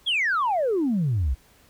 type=exponential sweep; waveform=sine; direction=down; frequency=3461 to 58.27 Hz; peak=-19 dBFS; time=0.06-1.35 s; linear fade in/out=20 ms; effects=tanh soft clip ceiling -17 dBFS + pink hiss -57 dBFS RMS until 1.69 s